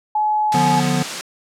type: tone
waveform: sine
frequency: 851 Hz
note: G#5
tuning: 42 cents sharp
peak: -15 dBFS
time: 0.15-0.8 s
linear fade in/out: 5 ms
type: high-pass noise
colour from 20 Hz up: white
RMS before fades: -25 dBFS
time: 0.52-1.21 s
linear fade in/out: 0 ms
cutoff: 140 Hz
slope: 96 dB/octave
type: chord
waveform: square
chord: B diminished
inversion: first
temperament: just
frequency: 148.16 / 177.8 / 246.9 Hz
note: D3 / F3 / B3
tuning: +16 / +31 / 0 cents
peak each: -22 dBFS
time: 0.54-1.03 s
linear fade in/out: 5 ms
effects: low-pass 7000 Hz 12 dB/octave